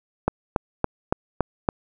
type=click train; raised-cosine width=1 ms; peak=-5 dBFS; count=6; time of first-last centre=0.28-1.688 s; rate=3.55 Hz; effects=none